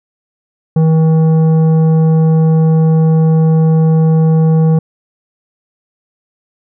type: tone with tanh clipping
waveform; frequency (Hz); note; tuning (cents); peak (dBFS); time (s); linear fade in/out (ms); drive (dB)
triangle; 160; D#3; +49; -8; 0.76-4.79; 5; 14
effects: none